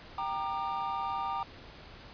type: chord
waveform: triangle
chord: G minor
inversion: none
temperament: equal with one note detuned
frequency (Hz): 784 / 932.3 / 1201.4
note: G5 / Bb5 / D6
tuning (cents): 0 / 0 / +39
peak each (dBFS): -34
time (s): 0.18-1.43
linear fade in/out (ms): 2
effects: pink hiss -50 dBFS RMS until 2.13 s + resampled to 11025 Hz